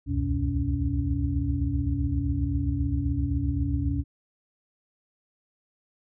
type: tone cluster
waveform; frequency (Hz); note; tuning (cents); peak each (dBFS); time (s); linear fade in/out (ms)
sine; 65.4 / 73 / 89 / 124.3 / 282.4; C2 / D2 / F2 / B2 / C#4; 0 / -10 / +33 / +12 / +32; -30; 0.06-4.04; 50
effects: none